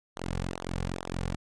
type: tone with flanger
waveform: sawtooth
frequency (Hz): 44.29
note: F1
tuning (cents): +25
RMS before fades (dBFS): -34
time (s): 0.16-1.36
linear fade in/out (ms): 10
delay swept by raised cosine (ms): 0.39 to 3.19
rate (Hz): 2.3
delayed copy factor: -1
effects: resampled to 22050 Hz